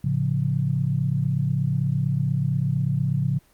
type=chord; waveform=sine; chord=A augmented; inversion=none; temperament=equal; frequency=110 / 138.59 / 174.61 Hz; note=A2 / C#3 / E#3; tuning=0 / 0 / 0 cents; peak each=-27 / -22 / -27 dBFS; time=0.04-3.39 s; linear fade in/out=5 ms; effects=pink hiss -59 dBFS RMS until 3.53 s + Opus 24 kbps